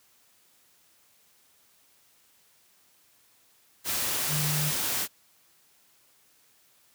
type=tone in noise; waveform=sine; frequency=150 Hz; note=D3; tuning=37 cents sharp; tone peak=-28 dBFS; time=4.28-4.73 s; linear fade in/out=50 ms; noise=white; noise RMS=-29 dBFS; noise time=3.84-5.08 s; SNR=-2 dB; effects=white hiss -63 dBFS RMS until 6.94 s + high-pass 60 Hz 12 dB/octave